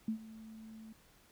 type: tone with ADSR envelope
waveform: sine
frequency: 220.7 Hz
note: A3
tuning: 5 cents sharp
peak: -30 dBFS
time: 0.08-0.93 s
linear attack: 4 ms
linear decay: 94 ms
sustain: -18 dB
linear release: 8 ms
effects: pink hiss -65 dBFS RMS until 1.31 s